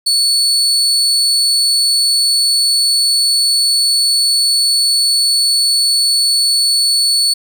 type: tone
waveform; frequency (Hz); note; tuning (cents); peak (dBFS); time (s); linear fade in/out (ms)
35% pulse; 4435; C#8; 0; -9; 0.06-7.34; 10
effects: none